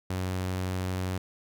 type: tone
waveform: sawtooth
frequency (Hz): 92.5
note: F#2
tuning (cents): 0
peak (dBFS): -25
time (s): 0.1-1.18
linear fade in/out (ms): 5
effects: none

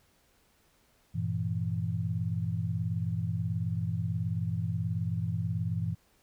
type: chord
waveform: sine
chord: E diminished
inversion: first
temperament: equal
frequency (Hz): 98 / 116.54 / 164.81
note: G2 / Bb2 / E3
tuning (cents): 0 / 0 / 0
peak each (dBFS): -33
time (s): 1.14-5.95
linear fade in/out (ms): 20
effects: pink hiss -67 dBFS RMS until 6.22 s

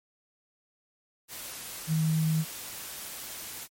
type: tone in noise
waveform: sine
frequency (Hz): 158.5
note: D#3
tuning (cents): +32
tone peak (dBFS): -23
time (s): 1.87-2.45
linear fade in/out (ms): 50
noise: white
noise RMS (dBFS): -40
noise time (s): 1.28-3.68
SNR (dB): +14
effects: MP3 64 kbps

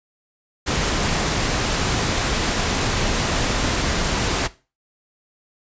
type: noise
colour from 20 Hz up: pink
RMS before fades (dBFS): -21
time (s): 0.66-4.48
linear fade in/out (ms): 20
effects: noise-tail reverb RT60 0.3 s tail -17 dB re dry + resampled to 16000 Hz

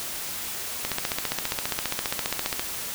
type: click train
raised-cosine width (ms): 0.2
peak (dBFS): -8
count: 27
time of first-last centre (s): 0.85-2.595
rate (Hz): 14.9
effects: white hiss -33 dBFS RMS until 2.94 s

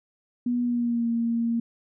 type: tone with pitch glide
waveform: sine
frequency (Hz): 243.2 to 232.2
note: B3 to A#3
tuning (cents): -26 to -7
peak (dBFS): -22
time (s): 0.46-1.6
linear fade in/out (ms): 5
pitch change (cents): -81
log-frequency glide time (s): 0.63-1.08
effects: none

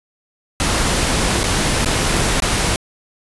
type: noise with dropouts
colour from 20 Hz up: pink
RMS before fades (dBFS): -17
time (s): 0.6-2.76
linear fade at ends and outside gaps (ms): 1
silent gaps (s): 1.433-1.439 / 1.847-1.858 / 2.402-2.422
effects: resampled to 24000 Hz

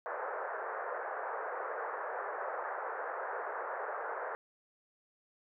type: band-pass noise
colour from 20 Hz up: pink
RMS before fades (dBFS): -39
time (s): 0.06-4.35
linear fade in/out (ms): 0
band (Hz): 450 to 1700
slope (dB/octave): 48
effects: none

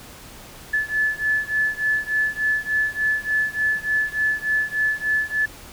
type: beating tone pair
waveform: sine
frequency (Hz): 1729 / 1732.4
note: A6 / A6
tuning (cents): -31 / -27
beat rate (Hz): 3.4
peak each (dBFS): -22 / -23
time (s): 0.73-5.46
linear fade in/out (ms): 10
effects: pink hiss -42 dBFS RMS until 5.72 s

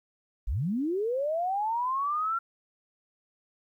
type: linear sweep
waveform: sine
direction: up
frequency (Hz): 37.13 to 1376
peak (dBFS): -26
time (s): 0.47-2.39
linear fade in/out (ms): 10
effects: 11-bit

